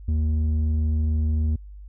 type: tone with low-pass filter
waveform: square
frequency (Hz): 77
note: D#2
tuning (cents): -17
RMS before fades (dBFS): -22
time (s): 0.08-1.56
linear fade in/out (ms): 5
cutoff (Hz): 160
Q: 2.8
effects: added 50 Hz sine -38 dBFS peak until 1.88 s